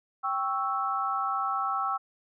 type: chord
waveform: sine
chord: C# diminished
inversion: second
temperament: equal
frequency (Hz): 784 / 1108.7 / 1318.5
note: G5 / C#6 / E6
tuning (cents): 0 / 0 / 0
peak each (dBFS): -32 / -32 / -29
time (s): 0.23-1.98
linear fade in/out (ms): 20
effects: none